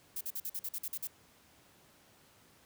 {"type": "noise bursts", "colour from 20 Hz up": "violet", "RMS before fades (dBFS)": -38, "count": 10, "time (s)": [0.16, 1.073], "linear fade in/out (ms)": 5, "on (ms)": 49, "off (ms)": 47, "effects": ["pink hiss -63 dBFS RMS until 2.65 s", "high-pass 80 Hz 12 dB/octave"]}